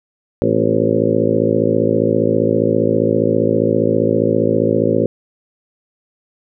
harmonic tone with a mistuned harmonic, 55 Hz, A1, in tune, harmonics 2 / 3 / 4 / 5 / 6 / 7 / 8 / 9 / 10, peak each -23 / -23 / -21 / -22 / -21 / -19 / -22 / -19 / -21 dBFS, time 0.42-5.06 s, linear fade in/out 0 ms, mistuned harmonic 5, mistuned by -52 cents, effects none

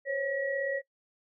sine tone cluster, 515 / 552 / 1916 Hz, C5 / C#5 / A#6, -28 / -7 / +47 cents, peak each -39 / -30 / -34 dBFS, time 0.05-0.82 s, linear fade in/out 50 ms, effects noise-tail reverb RT60 0.1 s tail -21 dB re dry

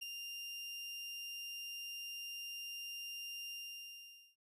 30% pulse tone with ADSR envelope, 2794 Hz, F7, in tune, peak -37 dBFS, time 0.01-4.36 s, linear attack 17 ms, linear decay 4 ms, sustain -4 dB, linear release 850 ms, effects resampled to 32000 Hz

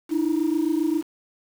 sine tone pair together, 302.1 / 329.6 Hz, D4 / E4, +49 / 0 cents, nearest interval major second, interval 151 cents, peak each -21 dBFS, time 0.09-1.03 s, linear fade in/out 50 ms, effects tanh soft clip ceiling -16 dBFS + 7-bit

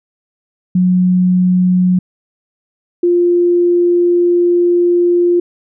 sine tone pair in turn, 182 / 349.8 Hz, F#3 / F4, -28 / +3 cents, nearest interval major seventh, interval 1131 cents, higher second, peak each -8 dBFS, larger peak neither, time 0.75-1.99 / 3.03-5.4 s, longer second, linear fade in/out 5 ms, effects none

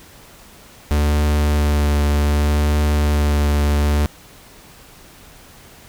45% pulse tone with vibrato, 73.7 Hz, D2, 7 cents sharp, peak -14 dBFS, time 0.91-4.06 s, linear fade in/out 0 ms, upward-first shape sine, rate 0.66 Hz, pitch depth 15 cents each way, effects pink hiss -44 dBFS RMS until 5.88 s

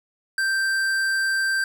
sine tone with tanh clipping, 1568 Hz, G6, in tune, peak -22 dBFS, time 0.38-1.64 s, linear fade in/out 2 ms, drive 15 dB, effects none

